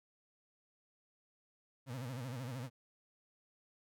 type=tone with vibrato; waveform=35% pulse; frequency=126.3 Hz; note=B2; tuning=39 cents sharp; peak=-39 dBFS; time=1.86-2.7 s; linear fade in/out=50 ms; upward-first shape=sine; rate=13 Hz; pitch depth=140 cents each way; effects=none